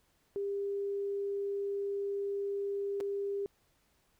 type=tone with dropouts; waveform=sine; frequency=400 Hz; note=G4; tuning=35 cents sharp; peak=-32 dBFS; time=0.36-3.46 s; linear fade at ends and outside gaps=0 ms; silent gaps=3.003-3.008 s; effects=pink hiss -72 dBFS RMS until 4.19 s